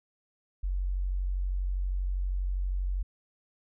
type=tone; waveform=sine; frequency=46.25 Hz; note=F#1; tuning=in tune; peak=-27 dBFS; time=0.63-3.03 s; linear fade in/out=10 ms; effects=none